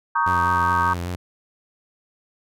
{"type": "chord", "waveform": "sine", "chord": "Eb dominant seventh", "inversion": "second", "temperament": "just", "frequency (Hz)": [933.4, 1120.1, 1244.5, 1555.6], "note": ["Bb5", "Db6", "Eb6", "G6"], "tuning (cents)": [2, 18, 0, -14], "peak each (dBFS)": [-21, -23, -24, -25], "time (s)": [0.15, 0.94], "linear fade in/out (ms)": 10}
{"type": "tone with vibrato", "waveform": "sawtooth", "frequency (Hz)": 88.2, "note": "F2", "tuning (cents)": 18, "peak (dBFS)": -22, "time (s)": [0.26, 1.16], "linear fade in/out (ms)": 10, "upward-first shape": "sine", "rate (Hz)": 5, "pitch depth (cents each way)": 32}
{"effects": []}